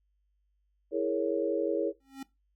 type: chord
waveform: sine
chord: A# half-diminished seventh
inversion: second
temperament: equal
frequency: 329.6 / 415.3 / 466.2 / 554.4 Hz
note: E4 / G#4 / A#4 / C#5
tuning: 0 / 0 / 0 / 0 cents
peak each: -32 dBFS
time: 0.91-1.93 s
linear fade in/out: 50 ms
type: tone with exponential growth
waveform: square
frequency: 270.2 Hz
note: C#4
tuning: 44 cents flat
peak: -36 dBFS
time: 2-2.23 s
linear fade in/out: 5 ms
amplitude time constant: 49 ms
effects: noise-tail reverb RT60 0.2 s tail -19 dB re dry + added 50 Hz sine -70 dBFS peak until 2.55 s